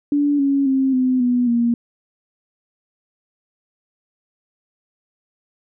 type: tone with pitch steps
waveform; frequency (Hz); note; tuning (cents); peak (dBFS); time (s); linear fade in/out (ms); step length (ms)
sine; 288.9 / 277.5 / 266.5 / 255.9 / 245.8 / 236; D4 / C#4 / C4 / C4 / B3 / A#3; -28 / +2 / +32 / -38 / -8 / +22; -14; 0.12-1.74; 2; 270
effects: none